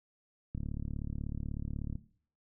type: click train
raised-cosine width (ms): 5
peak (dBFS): -25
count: 52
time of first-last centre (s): 0.55-1.955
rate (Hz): 36.3
effects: noise-tail reverb RT60 0.5 s tail -17 dB re dry